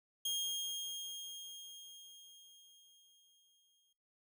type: tone with exponential decay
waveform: sawtooth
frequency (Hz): 3239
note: G#7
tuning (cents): -44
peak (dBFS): -31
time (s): 0.25-3.93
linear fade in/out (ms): 5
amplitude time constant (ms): 800
effects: noise-tail reverb RT60 0.4 s tail -19 dB re dry